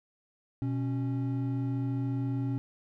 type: tone pair together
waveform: triangle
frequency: 123 / 275.4 Hz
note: B2 / C#4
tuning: -7 / -11 cents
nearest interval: octave + major second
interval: 1396 cents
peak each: -28 / -31 dBFS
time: 0.62-2.58 s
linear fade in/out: 0 ms
effects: none

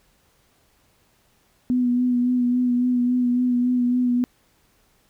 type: tone with vibrato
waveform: sine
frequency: 246.9 Hz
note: B3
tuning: in tune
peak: -17 dBFS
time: 1.7-4.24 s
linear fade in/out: 0 ms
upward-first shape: sine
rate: 3.6 Hz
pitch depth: 25 cents each way
effects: pink hiss -62 dBFS RMS until 5.09 s

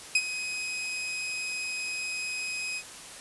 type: tone with ADSR envelope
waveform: sawtooth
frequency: 2519 Hz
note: D#7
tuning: 21 cents sharp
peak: -15 dBFS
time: 0.15-2.83 s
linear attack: 4 ms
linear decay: 52 ms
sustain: -13 dB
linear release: 59 ms
effects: white hiss -44 dBFS RMS until 3.2 s + resampled to 24000 Hz

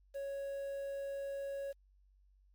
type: tone with quantisation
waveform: triangle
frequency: 554.4 Hz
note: C#5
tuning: in tune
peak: -36 dBFS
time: 0.14-1.73 s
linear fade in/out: 20 ms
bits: 10
effects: added 48 Hz sine -64 dBFS peak until 2.54 s + MP3 96 kbps

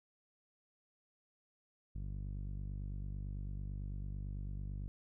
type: tone with low-pass filter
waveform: sawtooth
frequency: 49 Hz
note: G1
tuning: in tune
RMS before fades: -42 dBFS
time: 1.95-4.88 s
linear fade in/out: 0 ms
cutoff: 160 Hz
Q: 1.1
effects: none

